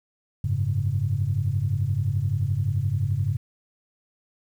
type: chord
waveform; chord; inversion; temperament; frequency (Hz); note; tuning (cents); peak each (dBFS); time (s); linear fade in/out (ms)
sine; F# suspended second; none; just; 92.5 / 104.06 / 138.75; F#2 / G#2 / C#3; 0 / +4 / +2; -27 / -24 / -26; 0.44-3.37; 5
effects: tanh soft clip ceiling -12 dBFS + 9-bit